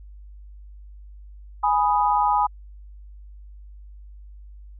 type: chord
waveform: sine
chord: G# minor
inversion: none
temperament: equal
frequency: 830.6 / 987.8 / 1244.5 Hz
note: G#5 / B5 / D#6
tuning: 0 / 0 / 0 cents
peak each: -20 / -21 / -25 dBFS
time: 1.63-2.47 s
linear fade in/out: 10 ms
effects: added 50 Hz sine -40 dBFS peak until 4.79 s